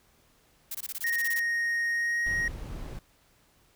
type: noise bursts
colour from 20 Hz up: blue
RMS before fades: -35 dBFS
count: 12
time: 0.71-1.397 s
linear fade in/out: 5 ms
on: 38 ms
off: 21 ms
type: tone with pitch glide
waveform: triangle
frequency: 1864.7 to 1879.8 Hz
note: A#6 to A#6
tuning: 0 to +14 cents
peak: -24 dBFS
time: 1.04-2.48 s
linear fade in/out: 2 ms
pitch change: +14 cents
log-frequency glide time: 1.91-2.21 s
type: noise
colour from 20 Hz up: brown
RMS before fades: -38 dBFS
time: 2.26-2.99 s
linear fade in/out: 2 ms
effects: pink hiss -64 dBFS RMS until 3.75 s